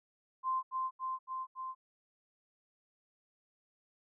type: tone with echo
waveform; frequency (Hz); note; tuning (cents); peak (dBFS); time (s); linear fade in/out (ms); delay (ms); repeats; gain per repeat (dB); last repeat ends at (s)
sine; 1042; C6; -7; -30; 0.43-0.63; 50; 280; 4; -2; 1.75
effects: none